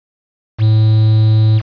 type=tone with quantisation; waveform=triangle; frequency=109.1 Hz; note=A2; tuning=14 cents flat; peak=-5 dBFS; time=0.58-1.62 s; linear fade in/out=50 ms; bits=5; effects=resampled to 11025 Hz